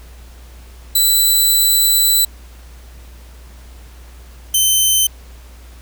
10% pulse tone pair in turn, 3987 / 3080 Hz, B7 / G7, +16 / -31 cents, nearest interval major third, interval 447 cents, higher first, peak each -3 dBFS, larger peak neither, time 0.95-2.25 / 4.54-5.07 s, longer first, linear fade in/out 5 ms, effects added 60 Hz sine -36 dBFS peak until 5.81 s + pink hiss -46 dBFS RMS until 5.81 s

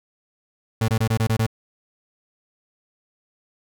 35% pulse tone bursts, 111.6 Hz, A2, 25 cents sharp, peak -16 dBFS, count 7, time 0.81-1.465 s, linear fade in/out 5 ms, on 73 ms, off 24 ms, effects none

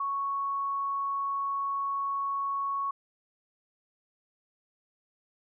sine tone, 1108.7 Hz, C#6, in tune, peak -28 dBFS, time 0-2.91 s, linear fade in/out 5 ms, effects none

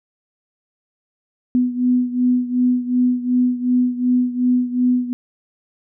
sine beating tone pair, 248 / 250.7 Hz, B3 / B3, +7 / +26 cents, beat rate 2.7 Hz, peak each -16 / -20 dBFS, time 1.55-5.13 s, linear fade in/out 0 ms, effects none

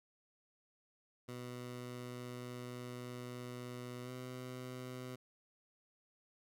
15% pulse tone with pitch glide, 123.47 to 126.72 Hz, B2 to B2, 0 to +45 cents, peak -38 dBFS, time 1.28-5.16 s, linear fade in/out 10 ms, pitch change +45 cents, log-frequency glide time 4.03-4.1 s, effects none

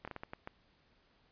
slowing click train, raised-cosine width 0.5 ms, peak -27 dBFS, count 7, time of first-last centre 0.05-0.474 s, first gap 26 ms, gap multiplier 1.4, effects pink hiss -70 dBFS RMS until 1.31 s + resampled to 11025 Hz

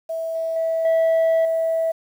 sine tone with level steps, 653 Hz, E5, 17 cents flat, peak -23 / -21 / -18 / -12 / -17 dBFS, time 0.09-1.92 s, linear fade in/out 10 ms, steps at 0.35 / 0.56 / 0.85 / 1.45 s, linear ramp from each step 2 ms, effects tanh soft clip ceiling -14 dBFS + 8-bit

